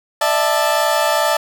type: chord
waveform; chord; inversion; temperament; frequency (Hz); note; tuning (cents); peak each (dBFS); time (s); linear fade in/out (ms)
30% pulse; D suspended second; none; equal with one note detuned; 596.9 / 659.3 / 880; D5 / E5 / A5; +28 / 0 / 0; -16; 0.21-1.37; 5
effects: none